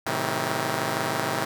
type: chord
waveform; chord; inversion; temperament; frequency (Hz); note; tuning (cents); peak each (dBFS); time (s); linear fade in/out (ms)
5% pulse; A diminished seventh; none; just; 110 / 132 / 158.4 / 190.08; A2 / C3 / Eb3 / Gb3; 0 / +16 / +31 / +47; -20 / -19 / -19 / -23; 0.06-1.45; 5
effects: none